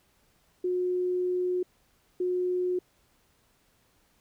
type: tone pair in turn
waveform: sine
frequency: 362 / 362 Hz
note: F#4 / F#4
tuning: -38 / -38 cents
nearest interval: unison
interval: 0 cents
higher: neither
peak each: -25 dBFS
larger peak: neither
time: 0.64-1.63 / 2.2-2.79 s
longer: first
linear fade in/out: 5 ms
effects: pink hiss -67 dBFS RMS until 4.2 s